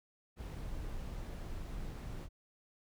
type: noise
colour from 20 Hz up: brown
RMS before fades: -42 dBFS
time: 0.36-2.29 s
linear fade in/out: 50 ms
effects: none